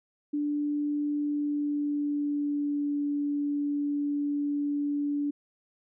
sine tone with pitch glide, 293.3 to 289.1 Hz, D4 to D4, -2 to -27 cents, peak -26 dBFS, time 0.33-5.31 s, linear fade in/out 10 ms, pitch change -25 cents, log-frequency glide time 1.14-3.02 s, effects none

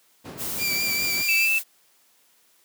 brown noise with tremolo, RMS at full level -29 dBFS, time 0.24-1.23 s, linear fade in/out 20 ms, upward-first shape sine, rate 6.5 Hz, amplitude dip 30%
blue noise, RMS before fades -30 dBFS, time 0.37-1.64 s, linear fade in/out 50 ms
25% pulse tone with vibrato, 2349 Hz, D7, in tune, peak -20 dBFS, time 0.58-1.49 s, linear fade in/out 50 ms, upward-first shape triangle, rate 4.9 Hz, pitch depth 35 cents each way
sine tone, 2640 Hz, E7, 2 cents sharp, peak -19 dBFS, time 1.28-1.59 s, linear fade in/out 10 ms
effects white hiss -61 dBFS RMS until 2.64 s + high-pass 200 Hz 12 dB/octave

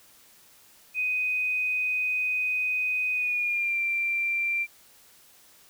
sine tone with pitch glide, 2500 to 2362 Hz, D#7 to D7, +8 to +9 cents, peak -24 dBFS, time 0.94-4.67 s, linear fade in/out 50 ms, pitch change -99 cents, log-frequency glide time 3.13-3.79 s, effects white hiss -56 dBFS RMS until 5.69 s

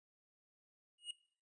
square tone with exponential growth, 2877 Hz, F#7, 49 cents flat, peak -38 dBFS, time 0.98-1.11 s, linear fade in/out 5 ms, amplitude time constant 27 ms, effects noise-tail reverb RT60 0.5 s tail -19 dB re dry + resampled to 22050 Hz

